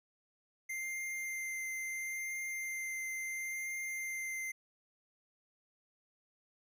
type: tone with vibrato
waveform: square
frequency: 2093 Hz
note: C7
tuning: in tune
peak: -38 dBFS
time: 0.69-4.52 s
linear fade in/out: 10 ms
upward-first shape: triangle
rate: 0.73 Hz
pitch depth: 11 cents each way
effects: none